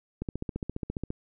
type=click train; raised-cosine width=3 ms; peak=-19 dBFS; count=14; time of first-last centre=0.22-1.104 s; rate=14.7 Hz; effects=none